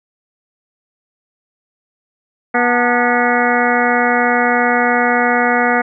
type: harmonic tone with a mistuned harmonic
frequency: 242.9 Hz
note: B3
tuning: 29 cents flat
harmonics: 1 / 2 / 3 / 4 / 5 / 6 / 7 / 8 / 9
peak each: -19 / -19 / -17 / -23 / -22 / -19 / -23 / -20 / -23 dBFS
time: 2.54-5.82 s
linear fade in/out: 10 ms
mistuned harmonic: 4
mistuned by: -140 cents
effects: none